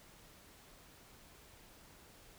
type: silence
effects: pink hiss -60 dBFS RMS until 2.38 s

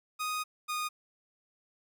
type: tone pair in turn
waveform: sawtooth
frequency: 1244.5 / 1231.6 Hz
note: D#6 / D#6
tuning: 0 / -18 cents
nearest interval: unison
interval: 18 cents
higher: first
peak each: -28 dBFS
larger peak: neither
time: 0.19-0.44 / 0.68-0.89 s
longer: first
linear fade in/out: 20 ms
effects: none

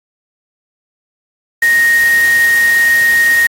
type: tone in noise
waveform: sine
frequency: 1864.7 Hz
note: A#6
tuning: in tune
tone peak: -7 dBFS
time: 1.62-3.47 s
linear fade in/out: 5 ms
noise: white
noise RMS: -23 dBFS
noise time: 1.62-3.47 s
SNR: +13 dB
effects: AAC 48 kbps

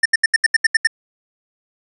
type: tone bursts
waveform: square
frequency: 1800 Hz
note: A6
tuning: 39 cents sharp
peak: -10 dBFS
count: 9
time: 0.03-0.872 s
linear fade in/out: 5 ms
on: 26 ms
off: 76 ms
effects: resampled to 24000 Hz

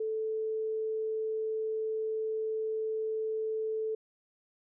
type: tone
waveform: sine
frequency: 438.5 Hz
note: A4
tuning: 6 cents flat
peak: -30 dBFS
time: 0-3.95 s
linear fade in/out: 5 ms
effects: none

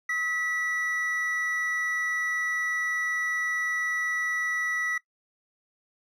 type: tone pair together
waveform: triangle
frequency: 1280 / 1954.7 Hz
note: D#6 / B6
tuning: +49 / -18 cents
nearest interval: perfect fifth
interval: 733 cents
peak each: -34 / -25 dBFS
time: 0.09-4.98 s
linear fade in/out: 5 ms
effects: noise-tail reverb RT60 0.1 s tail -19 dB re dry

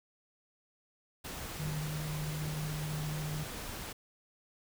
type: tone in noise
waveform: sine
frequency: 152.3 Hz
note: D#3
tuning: 37 cents flat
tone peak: -35 dBFS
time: 1.59-3.44 s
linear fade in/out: 10 ms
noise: pink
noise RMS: -42 dBFS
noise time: 1.24-3.93 s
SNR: +4 dB
effects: none

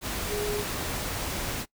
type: tone in noise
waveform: sine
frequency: 415.3 Hz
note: G#4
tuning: in tune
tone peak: -29 dBFS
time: 0.28-0.64 s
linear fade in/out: 50 ms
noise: pink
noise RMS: -32 dBFS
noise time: 0.01-1.66 s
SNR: 0 dB
effects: noise-tail reverb RT60 0.1 s tail -21 dB re dry

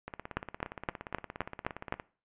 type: two click trains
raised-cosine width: 0.5 ms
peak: -15 / -24 dBFS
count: 7 / 34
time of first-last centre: 0.37-1.924 / 0.08-1.999 s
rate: 3.86 / 17.2 Hz
effects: noise-tail reverb RT60 0.4 s tail -20 dB re dry + resampled to 8000 Hz

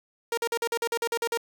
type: tone bursts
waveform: sawtooth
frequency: 465.6 Hz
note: A#4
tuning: 2 cents flat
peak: -21 dBFS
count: 11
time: 0.32-1.374 s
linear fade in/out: 2 ms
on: 54 ms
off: 46 ms
effects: none

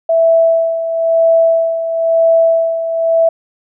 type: tone with tremolo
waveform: sine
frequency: 659 Hz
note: E5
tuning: 1 cent flat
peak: -6 dBFS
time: 0.09-3.29 s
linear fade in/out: 5 ms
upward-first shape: sine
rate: 1 Hz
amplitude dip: 65%
effects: none

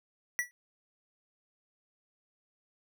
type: tone with exponential decay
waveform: square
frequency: 1948 Hz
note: B6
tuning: 24 cents flat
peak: -25 dBFS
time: 0.39-0.51 s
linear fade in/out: 0 ms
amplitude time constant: 25 ms
effects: none

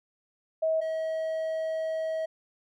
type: tone pair in turn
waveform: sine / triangle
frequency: 640 / 640 Hz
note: D#5 / D#5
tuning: +49 / +49 cents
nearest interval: unison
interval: 0 cents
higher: neither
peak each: -23 / -26 dBFS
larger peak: first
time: 0.62-0.81 / 0.81-2.26 s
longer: second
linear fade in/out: 10 ms
effects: none

